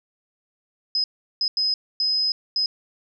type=tone bursts at uneven times; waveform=sine; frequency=5060 Hz; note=D#8; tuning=28 cents sharp; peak=-19 dBFS; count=5; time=0.95-1.04 / 1.41-1.48 / 1.57-1.74 / 2-2.32 / 2.56-2.66 s; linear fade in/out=2 ms; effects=none